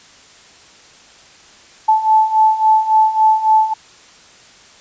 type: beating tone pair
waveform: sine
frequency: 870 / 873.6 Hz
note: A5 / A5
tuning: -20 / -13 cents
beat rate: 3.6 Hz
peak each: -15 / -11 dBFS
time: 1.88-3.74 s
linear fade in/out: 10 ms
effects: white hiss -44 dBFS RMS until 4.8 s + resampled to 16000 Hz